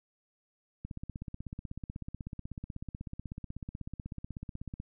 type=click train; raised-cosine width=5 ms; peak=-27 dBFS; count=65; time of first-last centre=0.85-4.801 s; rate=16.2 Hz; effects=none